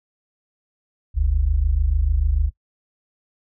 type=tone pair together; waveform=sine; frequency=45.61 / 72.4 Hz; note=F#1 / D2; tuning=-24 / -24 cents; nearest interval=minor sixth; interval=800 cents; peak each=-18 dBFS; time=1.14-2.51 s; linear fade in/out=50 ms; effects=noise-tail reverb RT60 0.1 s tail -23 dB re dry + tanh soft clip ceiling -8 dBFS